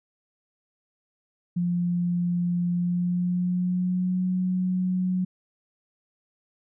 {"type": "tone with pitch glide", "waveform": "sine", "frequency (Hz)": [175.2, 183.59], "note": ["F3", "F#3"], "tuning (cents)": [6, -13], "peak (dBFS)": -22, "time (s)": [1.56, 5.25], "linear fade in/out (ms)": 10, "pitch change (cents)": 81, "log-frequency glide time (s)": [2.72, 4.24], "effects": []}